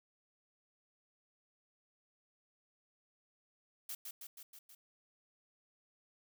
blue noise with echo, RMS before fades -43 dBFS, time 3.89-3.95 s, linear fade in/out 5 ms, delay 160 ms, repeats 5, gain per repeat -3 dB, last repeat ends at 4.75 s, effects none

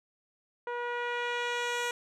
10% pulse tone with low-pass filter sweep, 481.9 Hz, B4, 43 cents flat, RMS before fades -33 dBFS, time 0.67-1.91 s, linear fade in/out 2 ms, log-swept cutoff 1100 to 9500 Hz, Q 0.77, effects none

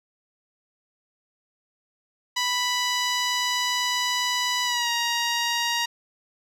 10% pulse tone with pitch glide, 987.8 to 942.1 Hz, B5 to A#5, 0 to +18 cents, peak -14 dBFS, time 2.36-5.86 s, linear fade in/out 10 ms, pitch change -82 cents, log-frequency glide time 4.64-4.9 s, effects low-pass 10000 Hz 12 dB/octave

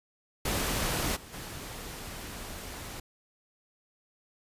pink noise with level steps, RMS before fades -30 / -48 / -41 dBFS, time 0.45-3 s, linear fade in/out 5 ms, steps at 1.15 / 1.32 s, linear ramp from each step 20 ms, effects resampled to 32000 Hz

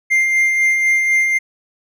triangle tone with tremolo, 2102 Hz, C7, 7 cents sharp, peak -9 dBFS, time 0.1-1.39 s, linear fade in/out 20 ms, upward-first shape sine, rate 4 Hz, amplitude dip 35%, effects none

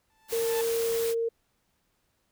sawtooth tone with exponential growth, 880 Hz, A5, in tune, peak -28 dBFS, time 0.1-0.61 s, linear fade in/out 0 ms, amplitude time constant 110 ms
white noise, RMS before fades -36 dBFS, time 0.28-1.15 s, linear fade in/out 50 ms
sine tone, 459.7 Hz, A#4, 24 cents flat, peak -25 dBFS, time 0.32-1.29 s, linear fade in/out 10 ms
effects pink hiss -73 dBFS RMS until 2.31 s

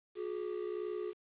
triangle ring-modulated tone, 392 Hz, G4, in tune, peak -31 dBFS, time 0.15-1.14 s, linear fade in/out 50 ms, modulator 31 Hz, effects resampled to 8000 Hz + 10-bit

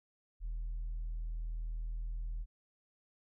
sine tone, 40.34 Hz, E1, 37 cents flat, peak -34 dBFS, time 0.4-2.46 s, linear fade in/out 50 ms, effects tanh soft clip ceiling -34 dBFS

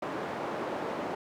white band-pass noise, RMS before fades -35 dBFS, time 0.02-1.15 s, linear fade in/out 5 ms, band 200 to 800 Hz, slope 12 dB/octave, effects none

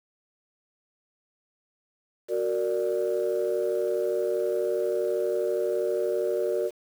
sine chord, Gb augmented, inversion none, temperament equal with one note detuned, 370 / 462.4 / 587.3 Hz, Gb4 / Bb4 / D5, 0 / -14 / 0 cents, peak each -27 / -27 / -28 dBFS, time 2.28-6.71 s, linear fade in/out 50 ms, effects tanh soft clip ceiling -17 dBFS + 8-bit

